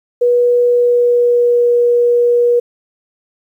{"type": "tone with pitch glide", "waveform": "sine", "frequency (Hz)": [485.7, 480.4], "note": ["B4", "B4"], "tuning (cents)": [-29, -48], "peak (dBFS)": -8, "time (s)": [0.21, 2.6], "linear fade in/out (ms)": 10, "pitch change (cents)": -19, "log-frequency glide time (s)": [0.63, 1.7], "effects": ["8-bit"]}